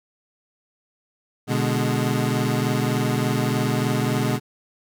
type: chord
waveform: 25% pulse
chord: G# diminished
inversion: first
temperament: equal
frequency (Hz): 123.47 / 146.83 / 207.7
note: B2 / D3 / G#3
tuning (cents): 0 / 0 / 0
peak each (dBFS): -19 / -22 / -22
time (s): 1.47-4.4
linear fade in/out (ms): 50
effects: none